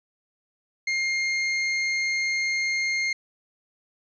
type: tone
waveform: 40% pulse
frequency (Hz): 2125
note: C7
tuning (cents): +26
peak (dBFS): -22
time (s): 0.87-3.13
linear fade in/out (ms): 5
effects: resampled to 16000 Hz